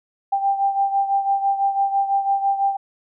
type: beating tone pair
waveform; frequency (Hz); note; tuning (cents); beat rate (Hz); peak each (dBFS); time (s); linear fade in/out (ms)
sine; 789 / 795; G5 / G5; +11 / +24; 6; -18 / -24; 0.32-2.77; 10
effects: none